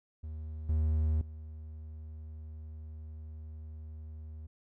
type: tone with level steps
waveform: triangle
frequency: 77.78 Hz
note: D#2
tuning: in tune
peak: -36 / -24 / -40 dBFS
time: 0.23-4.47 s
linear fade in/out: 10 ms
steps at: 0.69 / 1.21 s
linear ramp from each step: 2 ms
effects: none